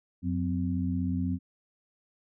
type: tone cluster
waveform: sine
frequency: 89.7 / 181.2 / 257.7 Hz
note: F2 / F#3 / C4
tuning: +47 / -36 / -26 cents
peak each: -31 dBFS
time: 0.22-1.39 s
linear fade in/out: 50 ms
effects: none